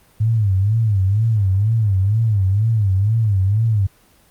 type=tone with vibrato; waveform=sine; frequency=103.83 Hz; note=G#2; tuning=in tune; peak=-13 dBFS; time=0.2-3.87 s; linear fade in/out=10 ms; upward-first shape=sine; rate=2.1 Hz; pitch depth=170 cents each way; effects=pink hiss -53 dBFS RMS until 4.3 s + Opus 24 kbps